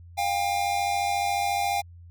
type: tone pair together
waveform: square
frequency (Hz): 706.8 / 801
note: F5 / G5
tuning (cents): +21 / +37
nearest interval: major second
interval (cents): 216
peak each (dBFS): -29 / -26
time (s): 0.17-1.82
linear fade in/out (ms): 20
effects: added 86 Hz sine -44 dBFS peak until 2.1 s